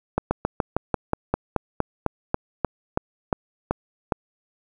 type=slowing click train; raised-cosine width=1 ms; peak=-6 dBFS; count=17; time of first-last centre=0.18-4.122 s; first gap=130 ms; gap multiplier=1.08; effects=8-bit